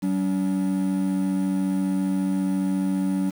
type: tone pair together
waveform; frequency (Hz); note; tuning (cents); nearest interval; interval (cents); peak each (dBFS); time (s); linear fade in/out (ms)
triangle; 190 / 284.6; F#3 / C#4; +46 / +46; perfect fifth; 700; -21 / -23; 0.02-3.31; 20
effects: 7-bit